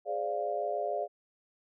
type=chord; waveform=sine; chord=D half-diminished seventh; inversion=second; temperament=equal with one note detuned; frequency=415.3 / 520.5 / 587.3 / 698.5 Hz; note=Ab4 / C5 / D5 / F5; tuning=0 / -9 / 0 / 0 cents; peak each=-37 / -39 / -34 / -34 dBFS; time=0.05-1.08 s; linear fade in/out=50 ms; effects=none